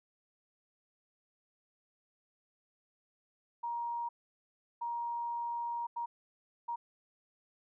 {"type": "tone bursts at uneven times", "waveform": "sine", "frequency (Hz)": 943, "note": "A#5", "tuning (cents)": 20, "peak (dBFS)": -34, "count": 4, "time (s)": [[3.63, 4.09], [4.81, 5.87], [5.96, 6.06], [6.68, 6.76]], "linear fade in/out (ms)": 10, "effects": []}